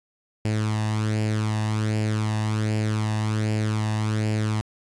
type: tone with flanger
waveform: sawtooth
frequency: 107.8 Hz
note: A2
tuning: 35 cents flat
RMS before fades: -24 dBFS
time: 0.45-4.61 s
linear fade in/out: 0 ms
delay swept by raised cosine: 0.4 to 1.11 ms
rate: 1.3 Hz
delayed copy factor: +0.6
effects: resampled to 22050 Hz